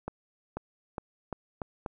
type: accelerating click train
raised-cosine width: 1 ms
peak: -20 dBFS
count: 6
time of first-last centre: 0.08-1.862 s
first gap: 490 ms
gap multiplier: 0.84
effects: none